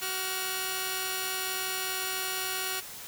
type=tone pair together; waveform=5% pulse; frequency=376.6 / 1422 Hz; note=F#4 / F6; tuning=+31 / +31 cents; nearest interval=octave + major seventh; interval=2300 cents; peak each=-22 dBFS; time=0.01-2.81 s; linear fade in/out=20 ms; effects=white hiss -43 dBFS RMS until 3.07 s